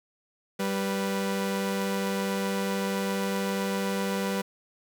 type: tone pair together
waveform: sawtooth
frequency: 195.25 / 492 Hz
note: G3 / B4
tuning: -7 / -7 cents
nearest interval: octave + major third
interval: 1600 cents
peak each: -24 / -28 dBFS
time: 0.59-4.42 s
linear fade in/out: 10 ms
effects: 9-bit